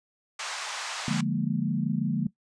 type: band-pass noise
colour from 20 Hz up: pink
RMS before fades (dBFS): -35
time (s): 0.39-1.21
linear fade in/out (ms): 5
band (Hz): 790 to 7800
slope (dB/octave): 24
type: chord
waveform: sine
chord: Bb dominant seventh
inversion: first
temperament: equal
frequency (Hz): 146.83 / 174.61 / 207.7 / 233.1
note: D3 / F3 / Ab3 / Bb3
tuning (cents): 0 / 0 / 0 / 0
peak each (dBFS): -30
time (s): 1.08-2.27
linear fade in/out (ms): 2
effects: noise-tail reverb RT60 0.1 s tail -18 dB re dry + resampled to 22050 Hz